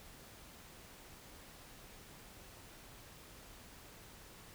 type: silence
effects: pink hiss -56 dBFS RMS until 4.54 s